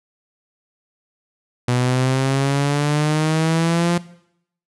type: exponential sweep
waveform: sawtooth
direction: up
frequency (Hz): 122.5 to 174.61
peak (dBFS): -12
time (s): 1.68-3.98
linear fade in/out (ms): 5
effects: noise-tail reverb RT60 0.7 s tail -18 dB re dry + resampled to 24000 Hz